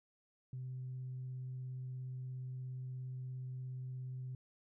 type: tone with vibrato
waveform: sine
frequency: 128.3 Hz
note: C3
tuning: 34 cents flat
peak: -40 dBFS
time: 0.53-4.35 s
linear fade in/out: 2 ms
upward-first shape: triangle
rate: 17 Hz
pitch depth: 9 cents each way
effects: tanh soft clip ceiling -37 dBFS